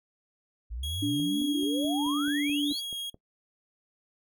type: exponential sweep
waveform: sine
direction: up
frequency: 51.91 to 4773 Hz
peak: -33 dBFS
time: 0.7-2.81 s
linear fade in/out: 20 ms
type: tone with vibrato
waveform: 45% pulse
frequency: 3299 Hz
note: G#7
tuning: 12 cents flat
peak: -33 dBFS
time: 0.83-3.1 s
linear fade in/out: 5 ms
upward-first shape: triangle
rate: 2.2 Hz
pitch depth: 15 cents each way
type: tone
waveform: sine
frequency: 290 Hz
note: D4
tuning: 22 cents flat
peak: -25 dBFS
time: 1.02-2.73 s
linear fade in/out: 10 ms
type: click train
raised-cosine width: 2 ms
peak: -34 dBFS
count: 10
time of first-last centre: 1.2-3.144 s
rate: 4.63 Hz
effects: noise-tail reverb RT60 0.1 s tail -18 dB re dry